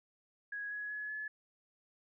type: tone with pitch steps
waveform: sine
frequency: 1661.2 / 1678.6 / 1696.1 / 1713.8 Hz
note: G#6 / G#6 / G#6 / A6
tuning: 0 / +18 / +36 / -46 cents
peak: -38 dBFS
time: 0.52-1.28 s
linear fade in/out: 5 ms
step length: 190 ms
effects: none